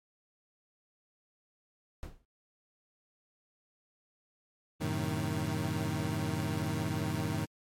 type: noise with exponential decay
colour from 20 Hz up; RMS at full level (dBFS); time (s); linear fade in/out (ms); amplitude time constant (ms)
brown; -35; 2.03-2.25; 0; 47
type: chord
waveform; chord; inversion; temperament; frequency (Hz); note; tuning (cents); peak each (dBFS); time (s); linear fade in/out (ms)
25% pulse; F# diminished seventh; none; equal; 92.5 / 110 / 130.81 / 155.56; F#2 / A2 / C3 / Eb3; 0 / 0 / 0 / 0; -34 / -33 / -36 / -31; 4.8-7.46; 20
effects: MP3 64 kbps